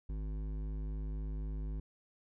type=tone with hard clipping; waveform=triangle; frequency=51.91 Hz; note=G#1; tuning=in tune; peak=-38 dBFS; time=0.09-1.8 s; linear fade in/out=5 ms; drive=16 dB; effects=none